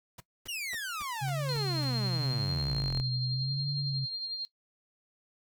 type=noise bursts; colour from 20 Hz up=pink; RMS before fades=-46 dBFS; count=7; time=0.18-1.848 s; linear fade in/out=5 ms; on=24 ms; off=250 ms
type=exponential sweep; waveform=sawtooth; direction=down; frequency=2980 to 36.8 Hz; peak=-31 dBFS; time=0.48-3.02 s; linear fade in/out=10 ms
type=tone with vibrato; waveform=sine; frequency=133.6 Hz; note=C3; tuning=36 cents sharp; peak=-30 dBFS; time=1.21-4.06 s; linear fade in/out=20 ms; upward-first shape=sine; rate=0.89 Hz; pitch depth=97 cents each way
type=tone with tremolo; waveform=sine; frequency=4202 Hz; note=C8; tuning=7 cents sharp; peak=-31 dBFS; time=1.49-4.45 s; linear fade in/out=0 ms; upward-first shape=triangle; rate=11 Hz; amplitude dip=50%
effects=noise-tail reverb RT60 0.1 s tail -17 dB re dry